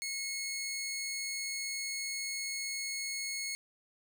15% pulse tone, 2179 Hz, C#7, 30 cents flat, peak -29 dBFS, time 0.02-3.55 s, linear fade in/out 0 ms, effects none

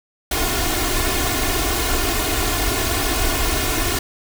pink noise with comb filter, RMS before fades -20 dBFS, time 0.31-3.99 s, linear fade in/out 5 ms, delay 2.8 ms, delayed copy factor +0.95, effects none

